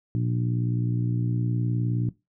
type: harmonic tone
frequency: 59.4 Hz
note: A#1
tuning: 33 cents sharp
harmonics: 2 / 3 / 4 / 5 / 6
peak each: -24 / -30 / -39 / -33 / -42 dBFS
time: 0.15-2.09 s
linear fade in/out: 0 ms
effects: noise-tail reverb RT60 0.2 s tail -18 dB re dry